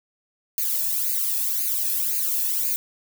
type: noise with flanger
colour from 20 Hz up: violet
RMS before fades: -24 dBFS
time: 0.58-2.76 s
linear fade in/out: 0 ms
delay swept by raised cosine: 0.44 to 1.19 ms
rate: 1.9 Hz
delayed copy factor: +0.85
effects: none